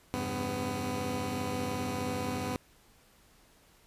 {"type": "tone cluster", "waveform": "15% pulse", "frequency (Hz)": [84.8, 99.7, 136.5, 250.2], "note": ["E2", "G2", "C#3", "B3"], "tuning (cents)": [50, 30, -26, 23], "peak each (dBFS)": [-36, -31, -35, -28], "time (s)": [0.14, 2.56], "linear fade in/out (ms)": 0, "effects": ["pink hiss -62 dBFS RMS until 3.86 s", "resampled to 32000 Hz"]}